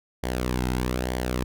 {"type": "tone with flanger", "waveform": "sawtooth", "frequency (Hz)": 62.4, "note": "B1", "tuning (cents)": 19, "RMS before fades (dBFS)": -27, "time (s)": [0.23, 1.44], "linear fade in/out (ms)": 5, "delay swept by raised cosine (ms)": [0.76, 1.75], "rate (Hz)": 1.1, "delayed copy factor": -0.6, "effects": []}